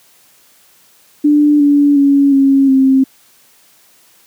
sine tone with pitch steps, 295.2 / 287.6 / 280.2 / 273.1 / 266 Hz, D4 / D4 / C#4 / C#4 / C4, +9 / -36 / +19 / -26 / +29 cents, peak -6 dBFS, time 1.24-3.04 s, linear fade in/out 10 ms, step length 360 ms, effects white hiss -49 dBFS RMS until 4.26 s + high-pass 100 Hz 12 dB/octave

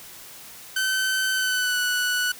sawtooth tone with pitch glide, 1532 to 1479 Hz, G6 to F#6, -40 to -1 cents, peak -18 dBFS, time 0.76-2.32 s, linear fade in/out 5 ms, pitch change -61 cents, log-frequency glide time 1.33-1.79 s, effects white hiss -43 dBFS RMS until 2.39 s

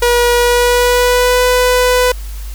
sawtooth tone with pitch glide, 481.5 to 498.2 Hz, B4 to B4, -44 to +15 cents, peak -5 dBFS, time 0.02-2.12 s, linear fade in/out 5 ms, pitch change +59 cents, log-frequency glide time 0.35-1.44 s, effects added 50 Hz sine -22 dBFS peak until 2.54 s + white hiss -37 dBFS RMS until 2.54 s

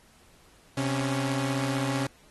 sawtooth tone pair together, 130.82 / 277.2 Hz, C3 / C#4, 0 / 0 cents, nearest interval octave + minor second, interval 1300 cents, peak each -25 / -25 dBFS, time 0.77-2.07 s, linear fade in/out 5 ms, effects pink hiss -59 dBFS RMS until 2.3 s + AAC 32 kbps

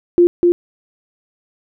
sine tone with echo, 349.2 Hz, F4, in tune, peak -6 dBFS, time 0.18-0.27 s, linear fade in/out 0 ms, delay 250 ms, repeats 1, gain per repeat -2 dB, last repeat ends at 0.52 s, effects none

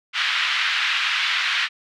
white band-pass noise, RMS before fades -22 dBFS, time 0.13-1.69 s, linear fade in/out 50 ms, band 1300 to 3400 Hz, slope 24 dB/octave, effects none

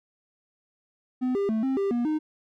triangle tone with pitch steps, 253.7 / 399.3 / 220.2 / 265.8 / 395.6 / 239.4 / 308.5 Hz, B3 / G4 / A3 / C4 / G4 / A#3 / D#4, +47 / +32 / +2 / +27 / +16 / +46 / -15 cents, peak -21 dBFS, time 1.21-2.19 s, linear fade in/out 20 ms, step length 140 ms, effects none

